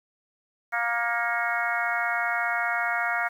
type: harmonic tone with a mistuned harmonic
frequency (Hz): 234.9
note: A#3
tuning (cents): +13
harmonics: 3 / 4 / 5 / 6 / 7 / 8 / 9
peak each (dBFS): -30 / -35 / -35 / -29 / -33 / -31 / -32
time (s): 0.72-3.29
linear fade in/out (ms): 20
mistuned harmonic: 9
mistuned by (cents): +59
effects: 9-bit